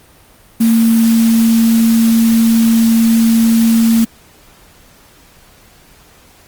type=tone in noise; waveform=sine; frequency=227.7 Hz; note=A#3; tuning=40 cents flat; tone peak=-7 dBFS; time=0.6-4.05 s; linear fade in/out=10 ms; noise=white; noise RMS=-24 dBFS; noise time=0.6-4.05 s; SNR=+14 dB; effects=pink hiss -45 dBFS RMS until 6.47 s + Opus 32 kbps